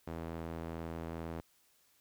sawtooth tone with band-pass filter, 82.4 Hz, E2, in tune, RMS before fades -42 dBFS, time 0.07-1.41 s, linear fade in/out 5 ms, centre 480 Hz, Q 0.5, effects white hiss -70 dBFS RMS until 2 s

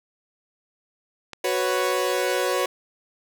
click, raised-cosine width 0.2 ms, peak -18 dBFS, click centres 1.333 s
sawtooth chord, F# suspended fourth, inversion none, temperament equal, 370 / 493.9 / 554.4 Hz, F#4 / B4 / C#5, 0 / 0 / 0 cents, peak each -22 dBFS, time 1.44-2.66 s, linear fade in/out 5 ms
effects none

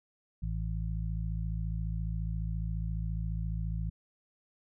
harmonic tone, 54.5 Hz, A1, 16 cents flat, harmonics 1 / 2 / 3, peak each -33 / -37 / -38 dBFS, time 0.42-3.9 s, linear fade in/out 10 ms, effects none

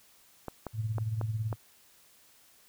clicks, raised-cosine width 1 ms, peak -22 dBFS, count 5, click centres 0.483 / 0.667 / 0.983 / 1.213 / 1.528 s
sine tone with tremolo, 110 Hz, A2, in tune, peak -27 dBFS, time 0.73-1.56 s, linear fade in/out 50 ms, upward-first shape sine, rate 18 Hz, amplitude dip 60%
effects white hiss -61 dBFS RMS until 2.68 s

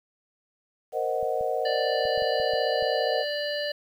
sine chord, C half-diminished seventh, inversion third, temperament equal, 466.2 / 523.3 / 622.3 / 740 Hz, Bb4 / C5 / Eb5 / Gb5, 0 / 0 / 0 / 0 cents, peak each -30 dBFS, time 0.92-3.25 s, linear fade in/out 50 ms
clicks, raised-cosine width 5 ms, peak -33 dBFS, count 8, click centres 1.229 / 1.41 / 2.054 / 2.177 / 2.222 / 2.4 / 2.536 / 2.825 s
harmonic tone, 587.3 Hz, D5, in tune, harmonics 1 / 3 / 5 / 7 / 8, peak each -29 / -34 / -36 / -37 / -38 dBFS, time 1.65-3.72 s, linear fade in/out 5 ms
effects 9-bit

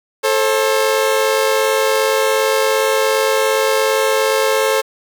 sawtooth tone pair together, 438.7 / 536 Hz, A4 / C5, -5 / +42 cents, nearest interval minor third, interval 347 cents, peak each -12 dBFS, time 0.23-4.82 s, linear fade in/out 20 ms, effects 7-bit

